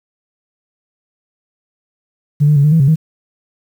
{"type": "tone with pitch steps", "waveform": "sine", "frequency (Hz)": [146.2, 149.9, 141.4, 150.5, 162.9, 136.2, 158.3], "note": ["D3", "D3", "C#3", "D3", "E3", "C#3", "D#3"], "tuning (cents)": [-7, 36, 35, 43, -20, -30, 30], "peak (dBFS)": -6, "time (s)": [2.4, 2.96], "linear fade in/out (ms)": 20, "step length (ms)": 80, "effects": ["tanh soft clip ceiling -2 dBFS", "7-bit"]}